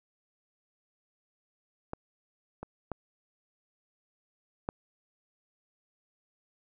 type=clicks; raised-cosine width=1 ms; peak=-21 / -25 / -20 / -17 dBFS; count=4; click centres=1.934 / 2.63 / 2.917 / 4.689 s; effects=none